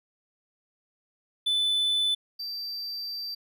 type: tone pair in turn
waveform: triangle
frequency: 3503 / 4676 Hz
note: A7 / D8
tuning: -8 / -8 cents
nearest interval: perfect fourth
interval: 500 cents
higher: second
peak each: -21 / -31 dBFS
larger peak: first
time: 1.46-2.15 / 2.39-3.35 s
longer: second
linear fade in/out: 10 ms
effects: none